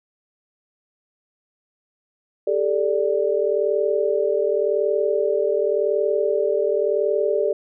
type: chord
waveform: sine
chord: G suspended second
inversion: none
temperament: equal with one note detuned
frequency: 399.1 / 440 / 587.3 Hz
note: G4 / A4 / D5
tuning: +31 / 0 / 0 cents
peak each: -22 dBFS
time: 2.47-7.53 s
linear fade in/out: 5 ms
effects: none